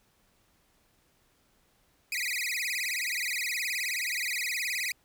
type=tone with vibrato; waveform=sawtooth; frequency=2210 Hz; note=C#7; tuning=6 cents flat; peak=-26 dBFS; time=2.12-4.92 s; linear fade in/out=2 ms; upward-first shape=sine; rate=19 Hz; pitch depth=250 cents each way; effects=pink hiss -68 dBFS RMS until 5.04 s